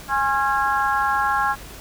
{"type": "harmonic tone with a mistuned harmonic", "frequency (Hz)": 274.9, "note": "C#4", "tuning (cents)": -14, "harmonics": [3, 4, 5, 6], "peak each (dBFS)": [-22, -23, -24, -25], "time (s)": [0.08, 1.56], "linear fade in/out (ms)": 50, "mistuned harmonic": 4, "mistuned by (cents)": -38, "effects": ["added 50 Hz sine -43 dBFS peak until 1.8 s", "pink hiss -40 dBFS RMS until 1.8 s"]}